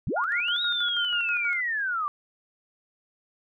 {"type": "linear two-way sweep", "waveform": "sine", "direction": "up then down", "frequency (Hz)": [72, 3830, 1146], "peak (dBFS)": -25, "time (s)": [0.07, 2.08], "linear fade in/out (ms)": 0, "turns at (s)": 0.62}
{"type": "tone with tremolo", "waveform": "sine", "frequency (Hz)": 1424, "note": "F6", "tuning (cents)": 33, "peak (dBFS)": -26, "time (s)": [0.16, 1.61], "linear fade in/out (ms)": 10, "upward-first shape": "square", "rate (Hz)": 6.2, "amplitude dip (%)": 60}
{"effects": []}